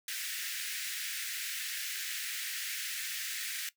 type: high-pass noise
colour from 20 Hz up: pink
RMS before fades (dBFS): -38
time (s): 0.08-3.69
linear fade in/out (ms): 2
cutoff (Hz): 1600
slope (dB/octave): 48
effects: noise-tail reverb RT60 0.1 s tail -17 dB re dry